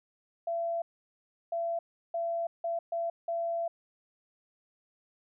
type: tone bursts at uneven times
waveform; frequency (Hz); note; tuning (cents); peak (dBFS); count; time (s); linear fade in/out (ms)
sine; 675; E5; +41; -29; 6; 0.47-0.82 / 1.52-1.79 / 2.14-2.47 / 2.64-2.79 / 2.92-3.1 / 3.28-3.68; 5
effects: none